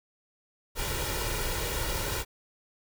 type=noise with comb filter; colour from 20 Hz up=pink; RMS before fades=-31 dBFS; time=0.75-2.25 s; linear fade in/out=50 ms; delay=2.1 ms; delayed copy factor=+0.65; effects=none